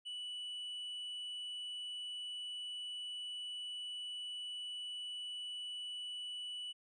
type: tone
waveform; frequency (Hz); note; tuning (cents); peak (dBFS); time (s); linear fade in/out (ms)
triangle; 2960; F#7; 0; -40; 0.05-6.73; 20
effects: resampled to 24000 Hz